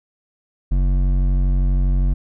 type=tone with hard clipping; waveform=sine; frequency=46.25 Hz; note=F#1; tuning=in tune; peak=-16 dBFS; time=0.71-2.14 s; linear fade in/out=10 ms; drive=10 dB; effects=none